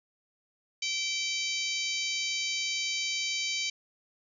harmonic tone with a mistuned harmonic, 773 Hz, G5, 24 cents flat, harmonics 3 / 4 / 5 / 6 / 7 / 8 / 9, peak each -34 / -36 / -38 / -36 / -41 / -38 / -42 dBFS, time 0.82-3.7 s, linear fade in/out 5 ms, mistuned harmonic 7, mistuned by +26 cents, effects none

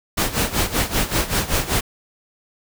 pink noise with tremolo, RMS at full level -18 dBFS, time 0.17-1.81 s, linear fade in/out 10 ms, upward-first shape sine, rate 5.2 Hz, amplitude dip 80%, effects none

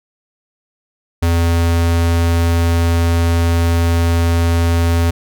square tone, 84.4 Hz, E2, 41 cents sharp, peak -12 dBFS, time 1.22-5.11 s, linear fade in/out 10 ms, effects none

